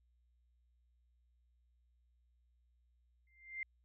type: tone with exponential growth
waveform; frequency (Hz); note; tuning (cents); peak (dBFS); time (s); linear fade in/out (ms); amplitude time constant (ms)
sine; 2093; C7; 0; -36; 3.27-3.63; 2; 78
effects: added 60 Hz sine -70 dBFS peak until 3.84 s